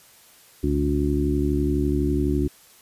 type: harmonic tone with a mistuned harmonic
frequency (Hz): 72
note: D2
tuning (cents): -34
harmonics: 1 / 2 / 3 / 4 / 5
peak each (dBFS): -24 / -28 / -30 / -24 / -26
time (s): 0.63-2.48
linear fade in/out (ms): 10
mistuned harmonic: 1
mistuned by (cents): -58
effects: white hiss -52 dBFS RMS until 2.81 s + resampled to 32000 Hz